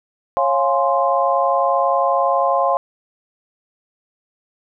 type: chord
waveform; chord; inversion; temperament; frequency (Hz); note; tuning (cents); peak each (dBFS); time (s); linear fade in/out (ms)
sine; Db major seventh; none; equal with one note detuned; 548.3 / 698.5 / 830.6 / 1046.5; Db5 / F5 / Ab5 / C6; -19 / 0 / 0 / 0; -19 / -19 / -22 / -19; 0.37-2.77; 0
effects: none